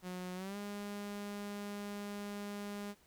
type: tone with pitch glide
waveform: sawtooth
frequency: 181.8 to 204.1 Hz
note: F#3 to G#3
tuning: -30 to -30 cents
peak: -37 dBFS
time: 0.02-2.95 s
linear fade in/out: 50 ms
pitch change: +200 cents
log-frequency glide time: 0.35-0.57 s
effects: pink hiss -67 dBFS RMS until 3.06 s